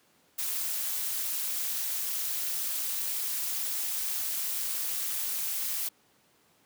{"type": "noise with amplitude modulation", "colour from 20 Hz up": "blue", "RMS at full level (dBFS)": -29, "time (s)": [0.38, 5.89], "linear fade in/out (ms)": 10, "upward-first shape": "sine", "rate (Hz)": 278, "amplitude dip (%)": 65, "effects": ["pink hiss -65 dBFS RMS until 6.65 s", "high-pass 150 Hz 12 dB/octave"]}